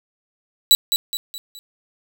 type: tone with echo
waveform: sawtooth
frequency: 3936 Hz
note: B7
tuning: 7 cents flat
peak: -6 dBFS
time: 0.71-0.75 s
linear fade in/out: 0 ms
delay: 210 ms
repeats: 4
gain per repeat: -7 dB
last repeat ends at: 1.59 s
effects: none